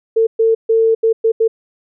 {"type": "tone bursts at uneven times", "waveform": "sine", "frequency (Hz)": 449.5, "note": "A4", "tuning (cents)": 37, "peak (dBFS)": -9, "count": 6, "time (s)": [[0.16, 0.27], [0.39, 0.55], [0.69, 0.95], [1.03, 1.13], [1.24, 1.32], [1.4, 1.48]], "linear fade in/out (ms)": 10, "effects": []}